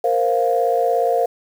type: chord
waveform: sine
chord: Bb suspended second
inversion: none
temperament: equal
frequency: 466.2 / 523.3 / 698.5 Hz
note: Bb4 / C5 / F5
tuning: 0 / 0 / 0 cents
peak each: -19 / -20 / -18 dBFS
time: 0.04-1.26 s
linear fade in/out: 5 ms
effects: tanh soft clip ceiling -5 dBFS + 7-bit